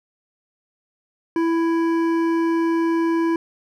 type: tone with hard clipping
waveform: sine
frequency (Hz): 331.4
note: E4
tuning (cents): +9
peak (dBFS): -19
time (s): 1.36-3.36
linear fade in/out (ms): 2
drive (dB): 11
effects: none